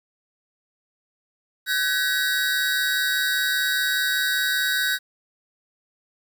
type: tone cluster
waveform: square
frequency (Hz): 1521 / 1666 / 1916 / 3824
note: F#6 / G#6 / A#6 / A#7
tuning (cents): +47 / +5 / +47 / +43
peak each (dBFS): -24 / -29 / -33 / -27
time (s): 1.66-4.99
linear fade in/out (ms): 50
effects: 9-bit